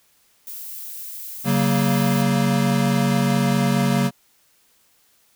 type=noise; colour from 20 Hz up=violet; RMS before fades=-34 dBFS; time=0.47-2.22 s; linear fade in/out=2 ms
type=chord; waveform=square; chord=F# major; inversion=second; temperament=equal with one note detuned; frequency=138.59 / 188.45 / 233.1 Hz; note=C#3 / F#3 / A#3; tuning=0 / +32 / 0 cents; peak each=-22 dBFS; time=1.44-4.11 s; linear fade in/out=50 ms
effects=white hiss -60 dBFS RMS until 5.35 s